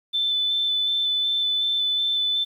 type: tone with vibrato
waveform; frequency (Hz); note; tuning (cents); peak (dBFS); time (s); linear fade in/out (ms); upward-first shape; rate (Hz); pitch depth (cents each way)
sine; 3520; A7; 0; -20; 0.13-2.45; 20; square; 2.7; 9
effects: 9-bit